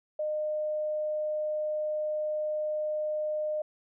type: tone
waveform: sine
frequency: 610 Hz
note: D#5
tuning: 34 cents flat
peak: -28 dBFS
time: 0.19-3.62 s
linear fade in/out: 5 ms
effects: none